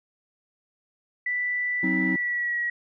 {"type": "tone with pitch glide", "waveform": "sine", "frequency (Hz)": [1975.5, 1912.6], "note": ["B6", "A#6"], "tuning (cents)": [0, 44], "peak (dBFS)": -24, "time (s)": [1.26, 2.7], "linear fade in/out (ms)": 5, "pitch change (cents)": -56, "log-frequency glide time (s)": [2.02, 2.59]}
{"type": "chord", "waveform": "triangle", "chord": "C diminished", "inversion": "second", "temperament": "equal with one note detuned", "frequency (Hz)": [185, 261.6, 319.1], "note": ["Gb3", "C4", "Eb4"], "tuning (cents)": [0, 0, 44], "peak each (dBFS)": -26, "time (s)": [1.83, 2.16], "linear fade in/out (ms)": 5}
{"effects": []}